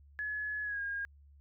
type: tone with pitch glide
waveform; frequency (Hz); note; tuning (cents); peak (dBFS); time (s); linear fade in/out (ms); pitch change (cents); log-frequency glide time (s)
sine; 1700 to 1624.2; G#6 to G#6; +40 to -39; -34; 0.19-1.05; 0; -79; 0.63-0.81
effects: added 71 Hz sine -56 dBFS peak until 1.4 s